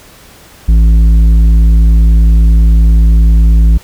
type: tone with tanh clipping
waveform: sine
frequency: 55 Hz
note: A1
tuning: in tune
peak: -4 dBFS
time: 0.68-3.78 s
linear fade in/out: 10 ms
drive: 8 dB
effects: pink hiss -38 dBFS RMS until 3.83 s